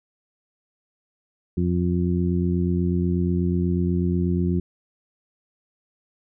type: harmonic tone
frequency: 88.2 Hz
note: F2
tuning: 18 cents sharp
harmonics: 1 / 2 / 3 / 4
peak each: -24 / -22 / -29 / -28 dBFS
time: 1.57-4.6 s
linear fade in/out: 5 ms
effects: none